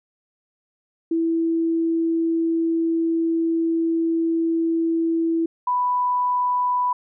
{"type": "tone pair in turn", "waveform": "sine", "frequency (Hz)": [329.6, 990.3], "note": ["E4", "B5"], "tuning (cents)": [0, 4], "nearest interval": "octave + perfect fifth", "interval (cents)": 1904, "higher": "second", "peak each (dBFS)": -18, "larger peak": "neither", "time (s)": [[1.11, 5.46], [5.67, 6.93]], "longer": "first", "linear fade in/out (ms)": 5, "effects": []}